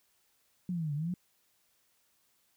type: linear two-way sweep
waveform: sine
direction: down then up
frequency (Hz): 185 to 141.4 to 185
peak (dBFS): -31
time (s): 0.69-1.14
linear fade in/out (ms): 2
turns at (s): 0.94
effects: white hiss -72 dBFS RMS until 2.56 s